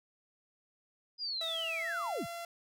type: linear sweep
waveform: sine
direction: down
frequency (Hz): 4996 to 51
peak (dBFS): -34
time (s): 1.18-2.27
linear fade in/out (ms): 50
type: tone with pitch glide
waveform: sawtooth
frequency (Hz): 656 to 682.7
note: E5 to F5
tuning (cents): -9 to -40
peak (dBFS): -36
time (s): 1.41-2.45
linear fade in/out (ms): 2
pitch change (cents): +69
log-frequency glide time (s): 1.81-1.94
effects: none